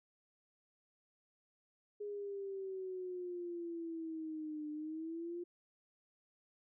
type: exponential two-way sweep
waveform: sine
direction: down then up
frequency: 415.3 to 299.8 to 352.3 Hz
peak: -40 dBFS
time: 2-5.44 s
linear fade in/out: 10 ms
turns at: 4.7 s
effects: none